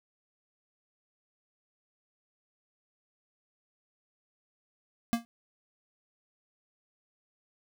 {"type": "tone with exponential decay", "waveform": "square", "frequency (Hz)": 233.1, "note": "A#3", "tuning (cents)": 0, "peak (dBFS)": -21, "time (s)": [5.13, 5.25], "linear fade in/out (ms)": 0, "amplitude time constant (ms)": 26, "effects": []}